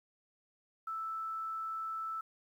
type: tone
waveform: sine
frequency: 1318.5 Hz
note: E6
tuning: in tune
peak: -36 dBFS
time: 0.87-2.21 s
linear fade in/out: 5 ms
effects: 11-bit